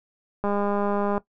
click train, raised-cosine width 1 ms, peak -13 dBFS, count 151, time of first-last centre 0.44-1.179 s, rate 203 Hz, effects noise-tail reverb RT60 0.1 s tail -17 dB re dry

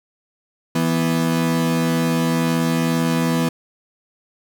35% pulse tone pair together, 164.79 / 246.9 Hz, E3 / B3, 0 / 0 cents, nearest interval perfect fifth, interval 700 cents, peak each -18 dBFS, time 0.75-3.49 s, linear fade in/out 5 ms, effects 9-bit

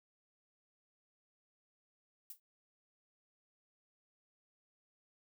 violet noise with exponential decay, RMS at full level -43 dBFS, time 2.3-2.4 s, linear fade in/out 2 ms, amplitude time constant 21 ms, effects none

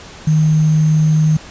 sine tone with sample-and-hold, 155.56 Hz, D#3, in tune, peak -9 dBFS, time 0.27-1.37 s, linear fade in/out 5 ms, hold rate 6300 Hz, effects pink hiss -36 dBFS RMS until 1.5 s + resampled to 16000 Hz

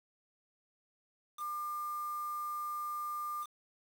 sine tone with quantisation, 1200 Hz, D6, 37 cents sharp, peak -36 dBFS, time 1.37-3.47 s, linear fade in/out 50 ms, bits 8, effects none

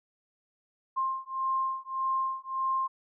sine beating tone pair, 1057 / 1058.7 Hz, C6 / C6, +17 / +20 cents, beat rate 1.7 Hz, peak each -31 dBFS, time 0.96-2.88 s, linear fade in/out 20 ms, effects none

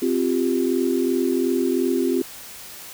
sine chord, C suspended fourth, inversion none, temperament equal, 261.6 / 349.2 / 392 Hz, C4 / F4 / G4, 0 / 0 / 0 cents, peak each -22 / -22 / -24 dBFS, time 0.02-2.22 s, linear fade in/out 5 ms, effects white hiss -39 dBFS RMS until 2.93 s

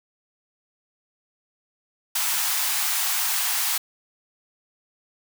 white high-pass noise, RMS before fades -24 dBFS, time 2.15-3.78 s, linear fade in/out 5 ms, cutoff 730 Hz, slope 48 dB/octave, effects none

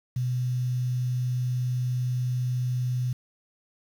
sine tone with quantisation, 125.2 Hz, B2, 24 cents sharp, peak -24 dBFS, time 0.16-3.13 s, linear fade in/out 5 ms, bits 8, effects none

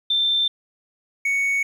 sine / triangle tone pair in turn, 3565 / 2225 Hz, A7 / C#7, +22 / +6 cents, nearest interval minor sixth, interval 816 cents, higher first, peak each -17 dBFS, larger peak neither, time 0.1-0.48 / 1.25-1.63 s, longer neither, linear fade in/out 5 ms, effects 9-bit

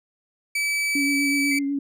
40% pulse tone, 2300 Hz, D7, 37 cents flat, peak -21 dBFS, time 0.55-1.59 s, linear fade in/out 5 ms
sine tone with vibrato, 280.4 Hz, C#4, 20 cents sharp, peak -22 dBFS, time 0.95-1.79 s, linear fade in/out 5 ms, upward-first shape sine, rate 8.1 Hz, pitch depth 23 cents each way
sine tone with exponential decay, 2093 Hz, C7, in tune, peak -27 dBFS, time 1.51-1.74 s, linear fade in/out 5 ms, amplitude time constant 49 ms
effects resampled to 32000 Hz

